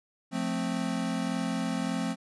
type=chord; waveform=square; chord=F major; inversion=none; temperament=equal with one note detuned; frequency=176.44 / 220 / 261.6 Hz; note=F3 / A3 / C4; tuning=+18 / 0 / 0 cents; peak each=-34 / -34 / -33 dBFS; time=0.31-2.16 s; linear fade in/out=50 ms; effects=resampled to 24000 Hz